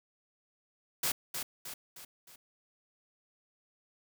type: noise with echo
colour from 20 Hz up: white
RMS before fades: -31 dBFS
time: 1.03-1.12 s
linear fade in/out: 5 ms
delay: 310 ms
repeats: 4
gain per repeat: -6 dB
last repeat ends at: 2.36 s
effects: none